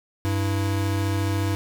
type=tone pair together; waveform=square; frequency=97.79 / 327.6 Hz; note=G2 / E4; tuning=-4 / -11 cents; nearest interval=octave + major sixth; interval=2093 cents; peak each=-23 / -30 dBFS; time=0.25-1.55 s; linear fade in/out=0 ms; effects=none